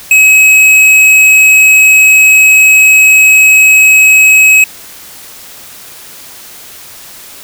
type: tone with tanh clipping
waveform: triangle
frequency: 2556 Hz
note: D#7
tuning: 46 cents sharp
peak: -3 dBFS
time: 0.11-4.64 s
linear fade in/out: 2 ms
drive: 18 dB
effects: white hiss -31 dBFS RMS until 7.43 s